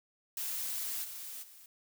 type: noise with level steps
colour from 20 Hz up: blue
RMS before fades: -37 / -44 / -55 dBFS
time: 0.37-1.66 s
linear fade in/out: 2 ms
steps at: 1.03 / 1.42 s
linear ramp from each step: 20 ms
effects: none